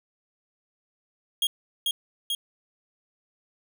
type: tone with echo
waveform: 45% pulse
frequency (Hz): 3265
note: G#7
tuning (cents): -30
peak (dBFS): -21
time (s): 1.42-1.47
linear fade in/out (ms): 2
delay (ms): 440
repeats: 2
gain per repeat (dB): -2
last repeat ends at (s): 2.35
effects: none